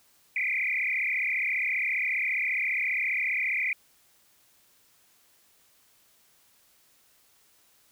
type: tone with frequency modulation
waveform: sine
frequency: 2217 Hz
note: C#7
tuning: in tune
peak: -25 dBFS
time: 0.36-3.73 s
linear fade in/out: 2 ms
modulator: 34.8 Hz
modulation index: 6.6
effects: white hiss -63 dBFS RMS until 7.91 s